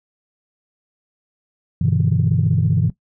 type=chord; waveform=sine; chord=E minor seventh; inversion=first; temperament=equal with one note detuned; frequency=98 / 123.47 / 149.4 / 164.81 Hz; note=G2 / B2 / D3 / E3; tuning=0 / 0 / +30 / 0 cents; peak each=-19 dBFS; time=1.81-2.9 s; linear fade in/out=5 ms; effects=noise-tail reverb RT60 0.1 s tail -17 dB re dry + tanh soft clip ceiling -6 dBFS